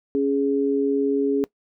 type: tone pair together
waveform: sine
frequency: 277.6 / 415.7 Hz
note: C#4 / G#4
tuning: +3 / +2 cents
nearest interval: perfect fifth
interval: 699 cents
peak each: -21 / -21 dBFS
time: 0.15-1.44 s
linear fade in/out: 0 ms
effects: noise-tail reverb RT60 0.1 s tail -21 dB re dry

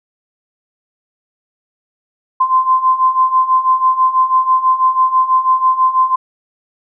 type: beating tone pair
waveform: sine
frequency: 1033 / 1039.1 Hz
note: C6 / C6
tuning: -22 / -12 cents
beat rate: 6.1 Hz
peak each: -15 / -11 dBFS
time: 2.4-6.16 s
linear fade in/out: 10 ms
effects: none

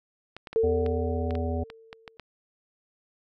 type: clicks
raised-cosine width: 0.3 ms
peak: -23 dBFS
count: 10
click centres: 0.366 / 0.472 / 0.53 / 0.863 / 1.308 / 1.353 / 1.701 / 1.929 / 2.078 / 2.197 s
type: tone with exponential decay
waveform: sine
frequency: 449.3 Hz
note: A4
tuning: 36 cents sharp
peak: -19 dBFS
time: 0.56-2.17 s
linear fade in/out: 0 ms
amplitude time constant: 350 ms
type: harmonic tone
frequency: 82.5 Hz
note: E2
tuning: 2 cents sharp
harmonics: 1 / 3 / 5 / 7 / 9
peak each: -28 / -33 / -35 / -36 / -38 dBFS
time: 0.63-1.64 s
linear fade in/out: 10 ms
effects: none

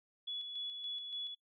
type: tone with tremolo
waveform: sine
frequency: 3402 Hz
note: G#7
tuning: 41 cents sharp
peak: -38 dBFS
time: 0.27-1.35 s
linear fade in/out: 10 ms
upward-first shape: square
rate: 3.5 Hz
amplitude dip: 40%
effects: noise-tail reverb RT60 0.1 s tail -24 dB re dry

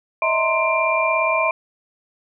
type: tone cluster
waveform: sine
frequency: 608 / 645 / 925 / 1043 / 2374 Hz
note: D#5 / E5 / A#5 / C6 / D7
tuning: -40 / -38 / -14 / -6 / +18 cents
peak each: -30 / -21 / -28 / -21 / -21 dBFS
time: 0.22-1.51 s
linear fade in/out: 2 ms
effects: none

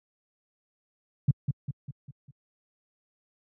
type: tone with echo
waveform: sine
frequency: 137.6 Hz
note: C#3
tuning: 12 cents flat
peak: -16 dBFS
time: 1.28-1.31 s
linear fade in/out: 5 ms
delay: 200 ms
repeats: 5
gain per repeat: -6 dB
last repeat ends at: 2.31 s
effects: high-pass 60 Hz 12 dB/octave

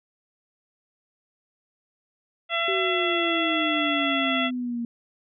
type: harmonic tone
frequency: 674 Hz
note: E5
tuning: 38 cents sharp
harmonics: 1 / 2 / 3 / 4 / 5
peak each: -29 / -29 / -29 / -29 / -29 dBFS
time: 2.49-4.51 s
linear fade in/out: 50 ms
type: exponential sweep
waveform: sine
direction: down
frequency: 386.7 to 233.1 Hz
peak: -26 dBFS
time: 2.68-4.85 s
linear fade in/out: 2 ms
effects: none

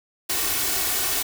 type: noise with comb filter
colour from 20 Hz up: white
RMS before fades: -24 dBFS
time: 0.29-1.23 s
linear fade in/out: 10 ms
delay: 2.7 ms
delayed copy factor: +0.65
effects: none

